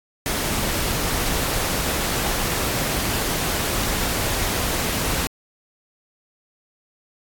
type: noise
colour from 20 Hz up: pink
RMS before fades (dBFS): -23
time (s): 0.26-5.27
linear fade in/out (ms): 0
effects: AAC 64 kbps